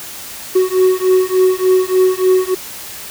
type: beating tone pair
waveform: triangle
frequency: 370 / 373.4 Hz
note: F#4 / F#4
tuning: 0 / +16 cents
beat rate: 3.4 Hz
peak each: -11 dBFS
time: 0.55-2.55 s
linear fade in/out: 10 ms
effects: white hiss -30 dBFS RMS until 3.1 s